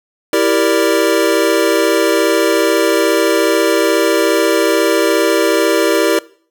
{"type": "chord", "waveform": "square", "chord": "E half-diminished seventh", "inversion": "none", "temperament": "equal", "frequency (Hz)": [329.6, 392, 466.2, 587.3], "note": ["E4", "G4", "Bb4", "D5"], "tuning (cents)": [0, 0, 0, 0], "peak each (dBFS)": -17, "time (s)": [0.33, 6.19], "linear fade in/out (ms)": 2, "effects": ["noise-tail reverb RT60 0.5 s tail -21 dB re dry"]}